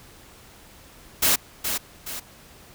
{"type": "noise with echo", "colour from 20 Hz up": "white", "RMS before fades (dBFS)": -19, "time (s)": [1.22, 1.36], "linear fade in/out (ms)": 10, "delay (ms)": 420, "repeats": 2, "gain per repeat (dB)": -7, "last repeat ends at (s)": 2.2, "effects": ["pink hiss -49 dBFS RMS until 2.74 s"]}